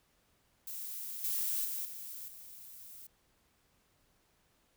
violet noise with level steps, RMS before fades -42 / -34 / -38 / -45 / -51 dBFS, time 0.67-3.07 s, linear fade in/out 5 ms, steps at 1.24 / 1.65 / 1.85 / 2.28 s, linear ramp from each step 2 ms, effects pink hiss -72 dBFS RMS until 4.76 s

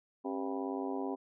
harmonic tone with a mistuned harmonic, 98 Hz, G2, in tune, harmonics 3 / 4 / 5 / 6 / 7 / 8 / 9 / 10, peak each -37 / -39 / -45 / -48 / -45 / -44 / -51 / -46 dBFS, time 0.24-1.16 s, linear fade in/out 20 ms, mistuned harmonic 3, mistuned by -140 cents, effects none

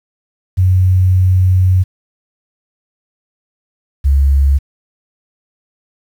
sine tone pair in turn, 92.5 / 69.3 Hz, F#2 / C#2, 0 / 0 cents, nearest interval perfect fourth, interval 500 cents, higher first, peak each -7 dBFS, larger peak neither, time 0.57-1.84 / 4.04-4.59 s, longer first, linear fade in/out 20 ms, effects 7-bit

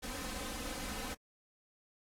pink noise with comb filter, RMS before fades -41 dBFS, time 0.02-1.15 s, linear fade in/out 20 ms, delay 3.9 ms, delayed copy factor +0.85, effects low-pass 12000 Hz 12 dB/octave + AAC 64 kbps

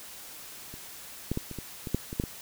clicks, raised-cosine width 3 ms, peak -30 / -15 / -16 / -26 / -23 / -22 / -12 / -23 / -13 / -19 dBFS, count 10, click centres 0.74 / 1.316 / 1.374 / 1.513 / 1.587 / 1.872 / 1.946 / 2.129 / 2.199 / 2.238 s, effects white hiss -45 dBFS RMS until 2.41 s

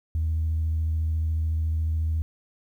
sine tone with vibrato, 79.7 Hz, D#2, 42 cents sharp, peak -21 dBFS, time 0.15-2.22 s, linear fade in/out 0 ms, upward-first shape square, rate 14 Hz, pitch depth 12 cents each way, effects tanh soft clip ceiling -19 dBFS + 10-bit

